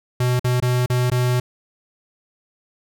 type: tone with dropouts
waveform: square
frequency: 124.4 Hz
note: B2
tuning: 13 cents sharp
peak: -17 dBFS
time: 0.2-1.4 s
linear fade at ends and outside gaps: 5 ms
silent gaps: 0.395-0.444 / 0.602-0.623 / 0.861-0.899 / 1.101-1.116 s
effects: none